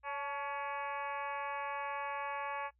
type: harmonic tone with a mistuned harmonic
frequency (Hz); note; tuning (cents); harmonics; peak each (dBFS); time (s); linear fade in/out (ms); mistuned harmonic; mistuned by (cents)
281; C#4; +24; 2 / 3 / 4 / 5 / 6 / 7 / 8 / 9 / 10; -45 / -41 / -41 / -53 / -45 / -55 / -48 / -50 / -58; 0.03-2.71; 50; 3; +46
effects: noise-tail reverb RT60 0.1 s tail -21 dB re dry + added 60 Hz sine -70 dBFS peak until 2.79 s